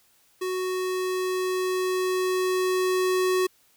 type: tone with level ramp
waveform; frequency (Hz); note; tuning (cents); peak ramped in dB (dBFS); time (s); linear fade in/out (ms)
square; 370; F#4; 0; -27 to -21; 0.41-3.47; 10
effects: white hiss -62 dBFS RMS until 3.76 s